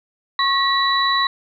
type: tone cluster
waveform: sine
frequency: 1095 / 1913 / 3937 Hz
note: C#6 / A#6 / B7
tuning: -22 / +44 / -6 cents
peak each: -18 / -22 / -20 dBFS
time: 0.39-1.27 s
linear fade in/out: 2 ms
effects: none